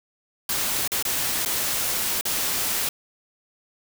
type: noise with dropouts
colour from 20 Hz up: white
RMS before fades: -25 dBFS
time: 0.49-2.89 s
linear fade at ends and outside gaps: 2 ms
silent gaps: 0.877-0.918 / 1.026-1.051 / 1.45-1.459 / 2.211-2.253 s
effects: none